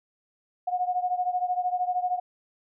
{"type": "beating tone pair", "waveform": "sine", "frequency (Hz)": [721, 734], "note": ["F#5", "F#5"], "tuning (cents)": [-45, -14], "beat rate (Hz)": 13, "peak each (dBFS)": [-26, -29], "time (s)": [0.67, 2.2], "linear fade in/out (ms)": 10, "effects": []}